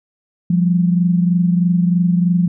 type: tone pair together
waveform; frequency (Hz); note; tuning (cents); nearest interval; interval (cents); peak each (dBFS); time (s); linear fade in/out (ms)
sine; 174.61 / 197.76; F3 / G3; 0 / +15; major second; 215; -12 / -20; 0.5-2.48; 5
effects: none